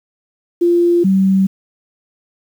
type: tone pair in turn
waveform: sine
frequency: 346.1 / 191.84 Hz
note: F4 / G3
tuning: -16 / -37 cents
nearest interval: minor seventh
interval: 1021 cents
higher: first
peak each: -9 dBFS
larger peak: neither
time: 0.61-1.04 / 1.04-1.47 s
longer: neither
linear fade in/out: 10 ms
effects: 7-bit